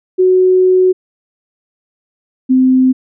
sine tone pair in turn, 370 / 258.4 Hz, F#4 / C4, 0 / -21 cents, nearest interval tritone, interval 621 cents, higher first, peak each -6 dBFS, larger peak neither, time 0.18-0.93 / 2.49-2.93 s, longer first, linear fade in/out 20 ms, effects none

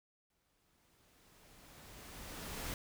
pink noise with exponential growth, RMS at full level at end -41 dBFS, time 0.3-2.74 s, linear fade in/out 2 ms, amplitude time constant 530 ms, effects none

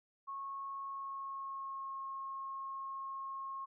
sine tone with pitch glide, 1096 to 1081.5 Hz, C#6 to C#6, -20 to -43 cents, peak -40 dBFS, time 0.27-3.66 s, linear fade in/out 20 ms, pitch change -23 cents, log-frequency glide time 0.84-1.97 s, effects none

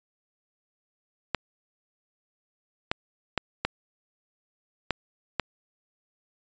clicks, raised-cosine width 0.3 ms, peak -8 dBFS, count 6, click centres 1.347 / 2.915 / 3.377 / 3.65 / 4.907 / 5.397 s, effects resampled to 16000 Hz

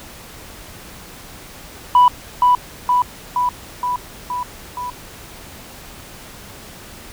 sine tone with echo, 987.8 Hz, B5, in tune, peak -5 dBFS, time 1.95-2.08 s, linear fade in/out 2 ms, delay 470 ms, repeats 6, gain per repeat -3 dB, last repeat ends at 4.9 s, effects tanh soft clip ceiling -5 dBFS + pink hiss -38 dBFS RMS until 7.12 s

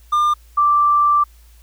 triangle / sine tone pair in turn, 1200 / 1173.9 Hz, D6 / D6, +37 / -1 cents, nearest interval unison, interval 38 cents, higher first, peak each -11 dBFS, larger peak neither, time 0.12-0.34 / 0.57-1.24 s, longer second, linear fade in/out 10 ms, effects added 57 Hz sine -44 dBFS peak until 1.62 s + white hiss -55 dBFS RMS until 1.62 s

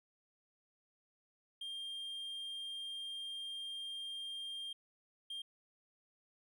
triangle tone bursts at uneven times, 3200 Hz, G7, 35 cents sharp, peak -40 dBFS, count 2, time 1.61-4.73 / 5.3-5.42 s, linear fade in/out 5 ms, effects none

